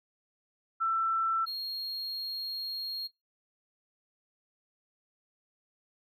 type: tone pair in turn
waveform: sine / triangle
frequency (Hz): 1335 / 4260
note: E6 / C8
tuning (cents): +22 / +30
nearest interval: octave + minor sixth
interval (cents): 2008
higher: second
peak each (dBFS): -26 / -32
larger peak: first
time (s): 0.8-1.46 / 1.46-3.08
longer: second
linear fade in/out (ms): 20
effects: noise-tail reverb RT60 0.2 s tail -25 dB re dry